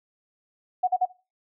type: tone bursts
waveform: sine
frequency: 735 Hz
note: F#5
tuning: 12 cents flat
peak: -18 dBFS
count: 3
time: 0.83-1.056 s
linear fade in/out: 10 ms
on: 46 ms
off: 44 ms
effects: noise-tail reverb RT60 0.3 s tail -19 dB re dry